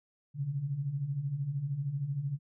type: beating tone pair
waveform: sine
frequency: 130.4 / 143.4 Hz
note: C3 / D3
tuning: -5 / -41 cents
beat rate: 13 Hz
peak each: -38 / -32 dBFS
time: 0.34-2.39 s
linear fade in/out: 50 ms
effects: none